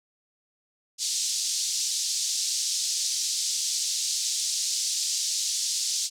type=band-pass noise; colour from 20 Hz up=pink; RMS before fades=-28 dBFS; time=0.98-6.1 s; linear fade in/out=50 ms; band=4500 to 7800 Hz; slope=24 dB/octave; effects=none